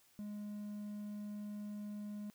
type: tone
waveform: triangle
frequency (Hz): 207.7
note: G#3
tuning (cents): 0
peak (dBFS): -40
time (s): 0.19-2.3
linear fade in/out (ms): 0
effects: white hiss -69 dBFS RMS until 2.34 s